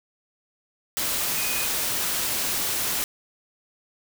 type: tone in noise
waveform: sine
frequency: 2489 Hz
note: D#7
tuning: in tune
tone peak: -32 dBFS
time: 1.37-1.66 s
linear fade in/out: 0 ms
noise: white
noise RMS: -26 dBFS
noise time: 0.97-3.04 s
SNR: -9 dB
effects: none